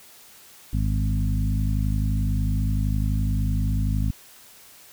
harmonic tone with a mistuned harmonic, 51.91 Hz, G#1, in tune, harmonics 1 / 2 / 3 / 4 / 5, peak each -23 / -25 / -30 / -31 / -34 dBFS, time 0.73-4.11 s, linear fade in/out 5 ms, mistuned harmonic 2, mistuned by -15 cents, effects white hiss -49 dBFS RMS until 4.92 s

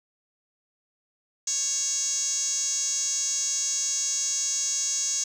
5% pulse tone with band-pass filter, 554.4 Hz, C#5, in tune, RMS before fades -27 dBFS, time 1.47-5.24 s, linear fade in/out 5 ms, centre 6600 Hz, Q 8.3, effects none

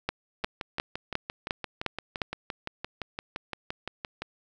two click trains, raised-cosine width 0.3 ms, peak -11 / -17 dBFS, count 7 / 23, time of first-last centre 0.09-2.218 / 0.44-4.22 s, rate 2.82 / 5.82 Hz, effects none

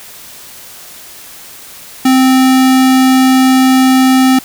square tone, 260.6 Hz, C4, 7 cents flat, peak -6 dBFS, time 2.05-4.39 s, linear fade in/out 5 ms, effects white hiss -33 dBFS RMS until 4.44 s

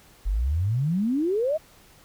sine exponential sweep, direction up, 43 to 656 Hz, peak -21 dBFS, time 0.25-1.58 s, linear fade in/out 20 ms, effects pink hiss -54 dBFS RMS until 2.04 s

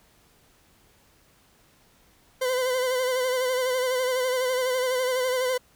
40% pulse tone with vibrato, 509 Hz, C5, 48 cents flat, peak -22 dBFS, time 2.41-5.58 s, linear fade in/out 10 ms, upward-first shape sine, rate 12 Hz, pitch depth 44 cents each way, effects pink hiss -60 dBFS RMS until 5.75 s

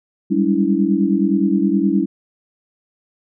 sine tone cluster, 193 / 202.6 / 284.3 / 326.5 Hz, G3 / G#3 / C#4 / E4, -27 / -43 / +44 / -17 cents, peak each -19 dBFS, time 0.3-2.06 s, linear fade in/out 20 ms, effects none

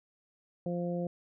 harmonic tone, 174.61 Hz, F3, in tune, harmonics 1 / 2 / 3 / 4, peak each -33 / -39 / -36 / -45 dBFS, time 0.66-1.07 s, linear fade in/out 2 ms, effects none

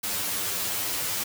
white noise with comb filter, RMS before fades -29 dBFS, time 0.03-1.24 s, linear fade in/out 10 ms, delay 10 ms, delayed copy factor +1, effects none

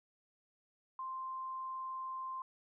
sine tone, 1046.5 Hz, C6, in tune, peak -39 dBFS, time 0.99-2.42 s, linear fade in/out 2 ms, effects none

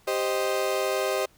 35% pulse chord, C minor, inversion second, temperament equal, 392 / 523.3 / 622.3 Hz, G4 / C5 / Eb5, 0 / 0 / 0 cents, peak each -27 dBFS, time 0.07-1.26 s, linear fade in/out 10 ms, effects pink hiss -60 dBFS RMS until 1.37 s

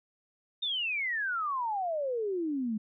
sine exponential sweep, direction down, 3700 to 207.7 Hz, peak -29 dBFS, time 0.62-2.78 s, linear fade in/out 10 ms, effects none

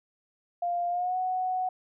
sine tone with pitch glide, 699 to 740.6 Hz, F5 to F#5, +1 to +1 cents, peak -26 dBFS, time 0.62-1.69 s, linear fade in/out 5 ms, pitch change +100 cents, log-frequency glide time 0.89-1.17 s, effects none

